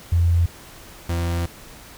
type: tone pair in turn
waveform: sine / 40% pulse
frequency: 85.4 / 85.4 Hz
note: F2 / F2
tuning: -38 / -38 cents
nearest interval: unison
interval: 0 cents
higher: neither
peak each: -14 / -20 dBFS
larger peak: first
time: 0.12-0.46 / 1.09-1.46 s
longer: second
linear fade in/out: 5 ms
effects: pink hiss -43 dBFS RMS until 1.97 s